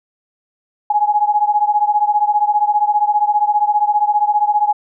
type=beating tone pair; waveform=sine; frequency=830.6 / 845.6 Hz; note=G#5 / G#5; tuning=0 / +31 cents; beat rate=15 Hz; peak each=-14 / -16 dBFS; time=0.9-4.73 s; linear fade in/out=5 ms; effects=none